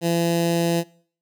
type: tone with notch filter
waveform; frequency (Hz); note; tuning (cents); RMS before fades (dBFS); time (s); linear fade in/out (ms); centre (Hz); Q
15% pulse; 169.1; E3; +44; -21; 0.01-0.84; 50; 1400; 1.1
effects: noise-tail reverb RT60 0.5 s tail -21 dB re dry